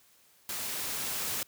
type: noise with level ramp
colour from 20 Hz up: white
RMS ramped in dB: -36 to -33 dBFS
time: 0.49-1.43 s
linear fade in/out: 2 ms
effects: white hiss -63 dBFS RMS until 1.47 s + high-pass 60 Hz 12 dB/octave